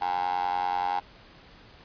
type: tone with high-pass filter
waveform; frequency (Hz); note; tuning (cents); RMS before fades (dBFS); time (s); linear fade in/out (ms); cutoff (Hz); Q
15% pulse; 90.3; F#2; -42; -28; 0.01-1; 10; 810; 8.9
effects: pink hiss -52 dBFS RMS until 1.84 s + resampled to 11025 Hz